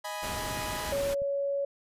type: chord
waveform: sawtooth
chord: G# minor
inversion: second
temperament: equal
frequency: 622.3 / 830.6 / 987.8 Hz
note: D#5 / G#5 / B5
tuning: 0 / 0 / 0 cents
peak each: -35 dBFS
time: 0.04-0.93 s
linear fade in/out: 10 ms
type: noise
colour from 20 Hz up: pink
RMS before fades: -37 dBFS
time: 0.22-1.15 s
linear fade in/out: 20 ms
type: click train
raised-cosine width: 5 ms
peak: -33 dBFS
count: 4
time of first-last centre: 0.51-1.219 s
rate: 4.23 Hz
type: tone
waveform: sine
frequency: 560 Hz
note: C#5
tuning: 18 cents sharp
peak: -27 dBFS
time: 0.92-1.65 s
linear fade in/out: 5 ms
effects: resampled to 32000 Hz